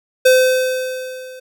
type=tone with level ramp; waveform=square; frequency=513 Hz; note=C5; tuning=34 cents flat; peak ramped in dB=-7 to -34 dBFS; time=0.25-1.4 s; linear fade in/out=10 ms; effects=none